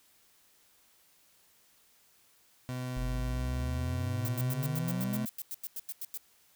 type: tone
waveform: 30% pulse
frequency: 126.4 Hz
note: B2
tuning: 41 cents sharp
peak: -32 dBFS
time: 2.69-5.25 s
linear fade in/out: 0 ms
type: exponential sweep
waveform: triangle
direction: up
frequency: 43.65 to 223.6 Hz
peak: -30 dBFS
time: 2.96-5.26 s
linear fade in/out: 10 ms
type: noise bursts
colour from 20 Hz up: violet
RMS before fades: -38 dBFS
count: 16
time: 4.25-6.174 s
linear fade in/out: 0 ms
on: 34 ms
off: 92 ms
effects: white hiss -65 dBFS RMS until 6.55 s